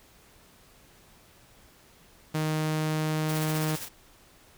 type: tone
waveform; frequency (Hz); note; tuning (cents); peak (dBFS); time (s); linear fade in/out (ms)
sawtooth; 155.56; D#3; 0; -22; 2.34-3.76; 10
type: noise with tremolo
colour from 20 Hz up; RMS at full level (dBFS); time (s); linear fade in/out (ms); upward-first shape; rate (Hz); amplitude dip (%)
white; -36; 3.28-3.89; 20; sine; 15; 55
effects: pink hiss -57 dBFS RMS until 4.57 s